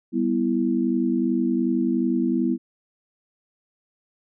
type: chord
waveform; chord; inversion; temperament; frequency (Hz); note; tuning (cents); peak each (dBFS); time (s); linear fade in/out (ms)
sine; E minor; first; equal; 196 / 246.9 / 329.6; G3 / B3 / E4; 0 / 0 / 0; -26 / -22 / -24; 0.12-2.58; 50
effects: none